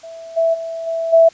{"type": "tone with level steps", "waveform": "sine", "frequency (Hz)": 659, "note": "E5", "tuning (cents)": -1, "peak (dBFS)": [-31, -12, -23, -18, -6], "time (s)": [0.03, 1.29], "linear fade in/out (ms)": 10, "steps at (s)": [0.36, 0.53, 0.86, 1.12], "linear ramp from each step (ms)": 20, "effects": ["white hiss -46 dBFS RMS until 1.33 s", "resampled to 16000 Hz"]}